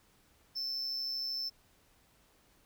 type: tone with amplitude modulation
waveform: triangle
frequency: 5300 Hz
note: E8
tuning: 9 cents sharp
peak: -31 dBFS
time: 0.55-1.5 s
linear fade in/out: 20 ms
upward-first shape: sine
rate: 133 Hz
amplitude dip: 45%
effects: pink hiss -67 dBFS RMS until 2.65 s